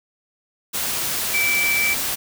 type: tone in noise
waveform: sine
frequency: 2320 Hz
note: D7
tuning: 22 cents flat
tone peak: -18 dBFS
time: 1.33-1.95 s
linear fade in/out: 20 ms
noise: white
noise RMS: -24 dBFS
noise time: 0.73-2.16 s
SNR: +3 dB
effects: none